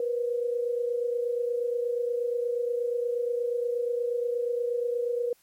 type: tone pair together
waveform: sine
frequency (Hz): 477.5 / 505.9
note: A#4 / B4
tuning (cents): +42 / +42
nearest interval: minor second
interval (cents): 100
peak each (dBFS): -26 / -33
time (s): 0-5.33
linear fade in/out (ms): 2
effects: white hiss -64 dBFS RMS until 5.42 s + MP3 64 kbps